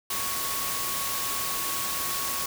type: tone in noise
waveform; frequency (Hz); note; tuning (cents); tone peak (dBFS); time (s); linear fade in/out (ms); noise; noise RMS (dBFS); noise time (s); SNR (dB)
sine; 1108.7; C#6; 0; -35; 0.1-2.46; 5; white; -30; 0.1-2.46; -8
effects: none